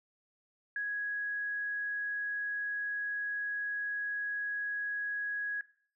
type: tone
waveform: sine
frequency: 1664 Hz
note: G#6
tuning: 3 cents sharp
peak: -32 dBFS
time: 0.76-5.61 s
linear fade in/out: 2 ms
effects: noise-tail reverb RT60 0.5 s tail -17 dB re dry